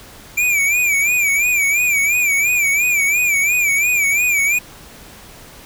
square tone with vibrato, 2349 Hz, D7, in tune, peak -14 dBFS, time 0.37-4.59 s, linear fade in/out 10 ms, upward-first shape sine, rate 2.9 Hz, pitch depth 100 cents each way, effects pink hiss -40 dBFS RMS until 5.65 s

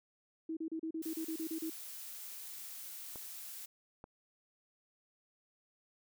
sine tone bursts, 322.1 Hz, E4, 40 cents flat, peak -36 dBFS, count 11, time 0.49-1.699 s, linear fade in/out 5 ms, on 79 ms, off 34 ms
blue noise, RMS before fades -47 dBFS, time 1.02-3.66 s, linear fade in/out 10 ms
clicks, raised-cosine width 1 ms, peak -35 dBFS, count 2, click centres 3.158 / 4.041 s
effects none

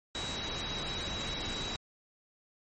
sine tone in noise, 3870 Hz, B7, 36 cents flat, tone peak -38 dBFS, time 0.15-1.76 s, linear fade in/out 0 ms, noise pink, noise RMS -38 dBFS, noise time 0.15-1.76 s, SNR -3 dB, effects MP3 32 kbps

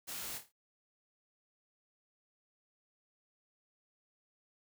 white noise with echo, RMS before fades -43 dBFS, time 0.07-0.39 s, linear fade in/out 20 ms, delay 27 ms, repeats 5, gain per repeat -7 dB, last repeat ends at 0.525 s, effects none

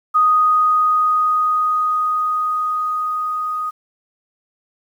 sine tone with level ramp, 1244.5 Hz, D#6, in tune, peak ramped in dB -10 to -20 dBFS, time 0.14-3.71 s, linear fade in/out 20 ms, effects 8-bit

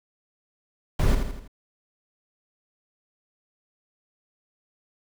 brown noise with echo, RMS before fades -20 dBFS, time 0.99-1.15 s, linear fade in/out 5 ms, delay 82 ms, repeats 4, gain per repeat -6 dB, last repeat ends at 1.478 s, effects none

